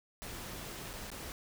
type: noise with dropouts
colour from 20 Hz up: pink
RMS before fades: -44 dBFS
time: 0.22-1.32 s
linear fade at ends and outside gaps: 0 ms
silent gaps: 0.932-0.937 / 1.102-1.116 s
effects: none